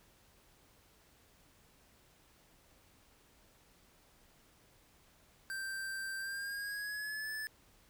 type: tone with pitch glide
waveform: square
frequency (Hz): 1568 to 1739.8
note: G6 to A6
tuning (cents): 0 to -20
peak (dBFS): -39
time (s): 5.5-7.47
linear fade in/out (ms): 0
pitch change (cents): +180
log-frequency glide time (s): 6.18-7.3
effects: pink hiss -66 dBFS RMS until 7.89 s